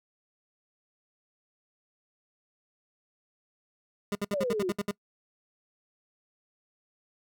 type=tone bursts; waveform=25% pulse; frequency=203 Hz; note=G#3; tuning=39 cents flat; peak=-24 dBFS; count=9; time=4.12-4.911 s; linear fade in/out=2 ms; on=31 ms; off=64 ms
type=exponential sweep; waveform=sine; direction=down; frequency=615 to 341.7 Hz; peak=-27 dBFS; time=4.33-4.71 s; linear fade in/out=10 ms
effects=noise-tail reverb RT60 0.1 s tail -24 dB re dry